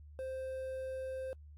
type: tone with quantisation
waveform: triangle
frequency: 523.3 Hz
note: C5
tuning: in tune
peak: -36 dBFS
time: 0.19-1.33 s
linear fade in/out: 0 ms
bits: 11
effects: added 74 Hz sine -51 dBFS peak until 1.57 s + AAC 64 kbps